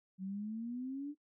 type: exponential sweep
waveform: sine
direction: up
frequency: 185 to 297.9 Hz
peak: -38 dBFS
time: 0.18-1.15 s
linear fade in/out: 50 ms
effects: noise-tail reverb RT60 0.1 s tail -20 dB re dry